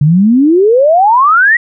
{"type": "exponential sweep", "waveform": "sine", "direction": "up", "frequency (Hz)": [140, 1954], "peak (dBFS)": -4, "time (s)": [0.01, 1.57], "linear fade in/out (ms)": 5, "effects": []}